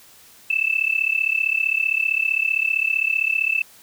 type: tone with amplitude modulation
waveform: sine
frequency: 2637 Hz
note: E7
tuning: in tune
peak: -14 dBFS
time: 0.5-3.62 s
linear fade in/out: 5 ms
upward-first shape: sine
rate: 35.4 Hz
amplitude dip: 90%
effects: white hiss -49 dBFS RMS until 3.82 s